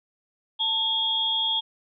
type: tone cluster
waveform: sine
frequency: 888 / 3285 / 3538 Hz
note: A5 / G#7 / A7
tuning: +16 / -20 / +9 cents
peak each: -32 / -23 / -30 dBFS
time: 0.59-1.61 s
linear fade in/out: 20 ms
effects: none